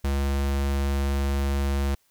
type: tone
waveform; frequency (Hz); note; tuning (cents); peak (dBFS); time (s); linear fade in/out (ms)
square; 69.4; C#2; +3; -23; 0.04-1.95; 5
effects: white hiss -66 dBFS RMS until 2.1 s